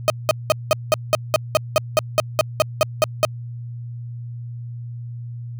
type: tone bursts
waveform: 35% pulse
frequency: 623 Hz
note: D#5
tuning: 2 cents sharp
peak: -10 dBFS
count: 16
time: 0.08-3.25 s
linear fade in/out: 0 ms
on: 20 ms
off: 190 ms
effects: added 119 Hz sine -29 dBFS peak until 5.59 s